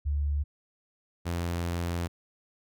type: tone pair in turn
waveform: sine / sawtooth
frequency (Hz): 72.3 / 85.98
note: D2 / F2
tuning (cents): -27 / -27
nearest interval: minor third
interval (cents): 300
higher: second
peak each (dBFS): -25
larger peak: neither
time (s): 0.05-0.44 / 1.25-2.08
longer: second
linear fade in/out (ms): 20
effects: none